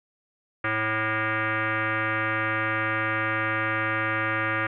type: tone with frequency modulation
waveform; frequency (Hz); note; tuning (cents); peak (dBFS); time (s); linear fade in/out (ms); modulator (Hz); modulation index
sine; 110; A2; 0; -23; 0.64-4.67; 5; 437; 4.7
effects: none